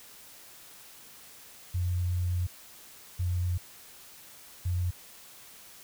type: tone bursts at uneven times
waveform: sine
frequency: 89.1 Hz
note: F2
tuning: 35 cents sharp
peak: -26 dBFS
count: 3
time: 1.74-2.47 / 3.19-3.58 / 4.65-4.91 s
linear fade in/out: 10 ms
effects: white hiss -51 dBFS RMS until 5.83 s